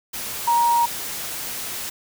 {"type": "tone in noise", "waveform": "sine", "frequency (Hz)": 942, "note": "A#5", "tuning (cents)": 18, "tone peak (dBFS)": -15, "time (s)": [0.47, 0.86], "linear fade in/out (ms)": 10, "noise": "white", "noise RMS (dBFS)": -30, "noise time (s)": [0.13, 1.9], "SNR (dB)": 12, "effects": []}